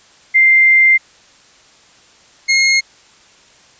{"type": "tone pair in turn", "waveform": ["sine", "sawtooth"], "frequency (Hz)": [2093, 2148], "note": ["C7", "C7"], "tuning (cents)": [0, 45], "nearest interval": "unison", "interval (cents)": 45, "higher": "second", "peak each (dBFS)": -6, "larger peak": "neither", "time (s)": [[0.34, 0.98], [2.48, 2.81]], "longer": "first", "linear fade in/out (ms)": 20, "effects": ["white hiss -47 dBFS RMS until 3.79 s", "resampled to 16000 Hz"]}